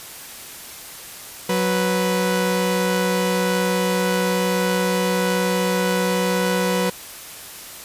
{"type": "tone pair together", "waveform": "sawtooth", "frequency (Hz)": [185, 493.9], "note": ["F#3", "B4"], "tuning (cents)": [0, 0], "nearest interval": "octave + perfect fourth", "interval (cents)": 1700, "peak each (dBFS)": -17, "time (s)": [1.49, 6.9], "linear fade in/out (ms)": 5, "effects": ["white hiss -37 dBFS RMS until 7.84 s", "resampled to 32000 Hz"]}